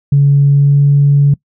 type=tone with pitch glide; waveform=sine; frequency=141.3 to 142.37 Hz; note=C#3 to C#3; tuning=+34 to +47 cents; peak=-4 dBFS; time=0.12-1.34 s; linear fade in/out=5 ms; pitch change=+13 cents; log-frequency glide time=0.49-0.83 s; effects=noise-tail reverb RT60 0.1 s tail -23 dB re dry + tanh soft clip ceiling 0 dBFS